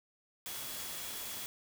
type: tone in noise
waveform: sine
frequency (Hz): 3354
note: G#7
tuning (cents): +16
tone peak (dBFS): -51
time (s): 0.46-1.46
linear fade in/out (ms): 0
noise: white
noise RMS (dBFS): -42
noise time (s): 0.46-1.46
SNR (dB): -12
effects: none